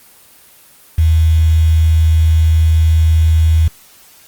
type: tone with quantisation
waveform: sine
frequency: 80.3 Hz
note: E2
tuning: 45 cents flat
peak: -7 dBFS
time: 0.98-3.68 s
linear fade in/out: 5 ms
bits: 5
effects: white hiss -44 dBFS RMS until 4.27 s + Opus 24 kbps